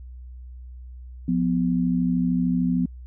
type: tone pair together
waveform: sine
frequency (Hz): 176.78 / 250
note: F3 / B3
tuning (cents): +21 / +21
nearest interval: tritone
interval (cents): 600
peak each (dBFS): -22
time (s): 1.28-2.86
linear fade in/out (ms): 5
effects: added 62 Hz sine -37 dBFS peak until 3.06 s